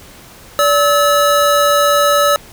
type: tone pair together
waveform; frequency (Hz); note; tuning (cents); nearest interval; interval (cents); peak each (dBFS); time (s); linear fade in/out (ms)
square; 577.3 / 1294; D5 / E6; -30 / -32; octave + major second; 1398; -13; 0.59-2.36; 0
effects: pink hiss -39 dBFS RMS until 2.52 s